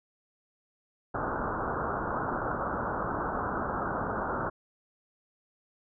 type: low-pass noise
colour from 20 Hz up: white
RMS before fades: -32 dBFS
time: 1.14-4.5 s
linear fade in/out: 10 ms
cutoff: 1500 Hz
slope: 96 dB/octave
effects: none